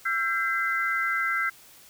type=tone cluster; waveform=sine; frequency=1348 / 1585 / 2044 Hz; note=E6 / G6 / C7; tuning=+38 / +19 / -41 cents; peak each=-28 dBFS; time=0.05-1.5 s; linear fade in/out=10 ms; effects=white hiss -52 dBFS RMS until 1.89 s